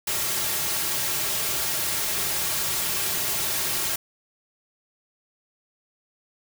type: noise with comb filter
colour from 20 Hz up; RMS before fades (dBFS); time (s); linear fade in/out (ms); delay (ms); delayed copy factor
white; -26; 0.07-3.96; 5; 4; -0.55
effects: none